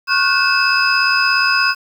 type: tone cluster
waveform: sine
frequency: 1096 / 1440 / 1517 / 2612 / 5010 Hz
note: C#6 / F#6 / F#6 / E7 / D#8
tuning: -20 / -47 / +43 / -17 / +11 cents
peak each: -18 dBFS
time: 0.07-1.75 s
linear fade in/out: 50 ms
effects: tanh soft clip ceiling -3 dBFS + 7-bit